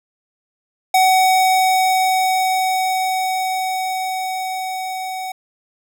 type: tone with level ramp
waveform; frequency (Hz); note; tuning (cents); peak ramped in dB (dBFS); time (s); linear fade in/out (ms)
square; 751; F#5; +26; -11 to -25; 0.94-5.32; 5
effects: none